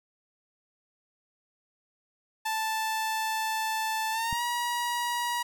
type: tone with pitch glide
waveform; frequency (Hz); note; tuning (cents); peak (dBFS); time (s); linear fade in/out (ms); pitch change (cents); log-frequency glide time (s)
sawtooth; 880 to 959.6; A5 to A#5; 0 to +50; -24; 2.45-5.43; 10; +150; 4.11-4.42
type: click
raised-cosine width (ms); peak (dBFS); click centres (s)
5; -24; 4.328
effects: 10-bit